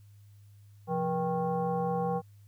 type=tone with frequency modulation; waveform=sine; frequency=480 Hz; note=B4; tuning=49 cents flat; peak=-27 dBFS; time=0.87-2.22 s; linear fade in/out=50 ms; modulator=305 Hz; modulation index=1.4; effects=added 102 Hz sine -52 dBFS peak until 2.47 s + white hiss -71 dBFS RMS until 2.47 s